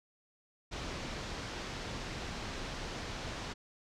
pink low-pass noise, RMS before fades -41 dBFS, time 0.71-3.54 s, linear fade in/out 20 ms, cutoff 6100 Hz, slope 24 dB/octave, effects none

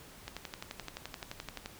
click train, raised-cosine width 0.2 ms, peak -22 dBFS, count 17, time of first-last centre 0.28-1.659 s, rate 11.6 Hz, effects pink hiss -53 dBFS RMS until 1.79 s

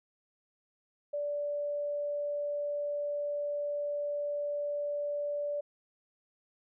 sine tone, 582 Hz, D5, 16 cents flat, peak -31 dBFS, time 1.13-5.61 s, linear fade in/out 10 ms, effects none

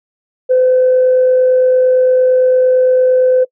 sine tone with amplitude modulation, 510 Hz, C5, 44 cents flat, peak -5 dBFS, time 0.49-3.45 s, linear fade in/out 20 ms, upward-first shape sine, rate 48.8 Hz, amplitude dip 25%, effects noise-tail reverb RT60 0.1 s tail -22 dB re dry + tanh soft clip ceiling -3 dBFS

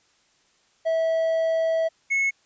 triangle tone pair in turn, 651 / 2190 Hz, E5 / C#7, -22 / -22 cents, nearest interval octave + major sixth, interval 2100 cents, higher second, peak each -18 dBFS, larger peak neither, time 0.85-1.89 / 2.1-2.31 s, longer first, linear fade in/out 20 ms, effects white hiss -63 dBFS RMS until 2.45 s + resampled to 16000 Hz

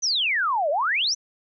sine exponential two-way sweep, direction down then up, 6260 to 554.4 to 6260 Hz, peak -20 dBFS, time 0.02-1.15 s, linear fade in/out 20 ms, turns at 0.7 s, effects none

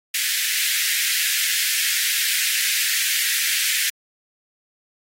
pink high-pass noise, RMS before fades -22 dBFS, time 0.14-3.9 s, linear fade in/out 5 ms, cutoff 1700 Hz, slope 48 dB/octave, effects AAC 48 kbps

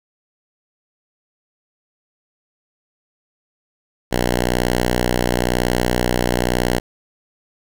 5% pulse tone, 61 Hz, B1, 21 cents flat, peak -5 dBFS, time 4.11-6.8 s, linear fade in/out 20 ms, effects none

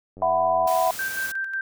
click train, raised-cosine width 2 ms, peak -30 dBFS, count 47, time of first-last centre 0.17-0.661 s, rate 93.7 Hz
sine chord, E suspended second, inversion none, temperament equal with one note detuned, 659.3 / 740 / 995.8 Hz, E5 / F#5 / B5, 0 / 0 / +14 cents, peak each -22 / -22 / -24 dBFS, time 0.22-0.91 s, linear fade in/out 2 ms
white noise, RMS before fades -35 dBFS, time 0.67-1.32 s, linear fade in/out 5 ms
sine tone with tremolo, 1568 Hz, G6, in tune, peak -24 dBFS, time 0.99-1.61 s, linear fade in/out 2 ms, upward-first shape square, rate 5.5 Hz, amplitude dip 45%
effects none

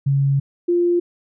sine tone pair in turn, 138.59 / 348.6 Hz, C#3 / F4, 0 / -3 cents, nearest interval octave + major third, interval 1597 cents, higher second, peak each -14 dBFS, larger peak neither, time 0.06-0.4 / 0.68-1 s, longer first, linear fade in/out 10 ms, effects none

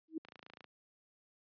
sine tone with exponential growth, 319.7 Hz, D#4, 47 cents sharp, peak -32 dBFS, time 0.08-0.18 s, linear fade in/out 5 ms, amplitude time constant 20 ms
click train, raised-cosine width 0.3 ms, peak -36 dBFS, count 12, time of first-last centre 0.25-0.643 s, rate 28 Hz
effects high-pass 150 Hz 12 dB/octave + resampled to 11025 Hz

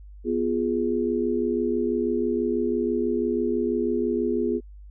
sine chord, F diminished, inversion second, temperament equal, 246.9 / 349.2 / 415.3 Hz, Cb4 / F4 / Ab4, 0 / 0 / 0 cents, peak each -26 dBFS, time 0.24-4.61 s, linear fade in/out 50 ms, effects added 50 Hz sine -41 dBFS peak until 4.9 s

